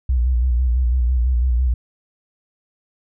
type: tone with vibrato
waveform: sine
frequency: 61.7 Hz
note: B1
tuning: 1 cent flat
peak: -14 dBFS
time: 0.09-1.74 s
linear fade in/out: 5 ms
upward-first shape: square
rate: 6 Hz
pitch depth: 66 cents each way
effects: none